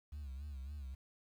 sine tone with vibrato, 69.6 Hz, C#2, 8 cents sharp, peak -40 dBFS, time 0.12-0.95 s, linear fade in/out 10 ms, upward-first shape sine, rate 3.6 Hz, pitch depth 120 cents each way, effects tanh soft clip ceiling -42 dBFS + 11-bit

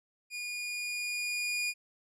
sawtooth tone with level ramp, 2439 Hz, D#7, 35 cents flat, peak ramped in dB -33 to -26 dBFS, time 0.3-1.74 s, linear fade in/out 50 ms, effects low-pass 11000 Hz 12 dB/octave

